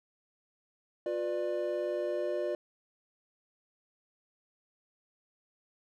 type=chord; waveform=triangle; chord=B diminished; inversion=second; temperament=just; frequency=355.6 / 493.9 / 592.7 Hz; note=F4 / B4 / D5; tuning=+31 / 0 / +16 cents; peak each=-33 / -36 / -31 dBFS; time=1.06-2.55 s; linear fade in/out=2 ms; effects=none